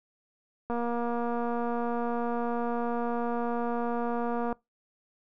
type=click train; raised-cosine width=1 ms; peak=-19 dBFS; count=908; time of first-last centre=0.7-4.527 s; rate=237 Hz; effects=noise-tail reverb RT60 0.2 s tail -24 dB re dry